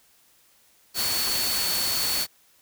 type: tone in noise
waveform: sine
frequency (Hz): 4435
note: C#8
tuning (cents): 0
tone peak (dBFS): -27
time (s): 0.94-2.27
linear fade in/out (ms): 50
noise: white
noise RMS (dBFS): -27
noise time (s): 0.94-2.27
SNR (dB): -3
effects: white hiss -60 dBFS RMS until 2.61 s